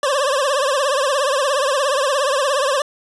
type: tone with vibrato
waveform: 25% pulse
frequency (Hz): 553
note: C#5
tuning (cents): -4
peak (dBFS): -12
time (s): 0.03-2.82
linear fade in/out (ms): 2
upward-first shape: triangle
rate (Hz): 17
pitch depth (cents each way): 150
effects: resampled to 24000 Hz + 8-bit